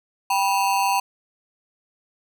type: ring-modulated tone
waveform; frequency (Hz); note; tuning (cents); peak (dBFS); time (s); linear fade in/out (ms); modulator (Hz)
square; 884; A5; +8; -16; 0.3-1; 5; 96.2
effects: none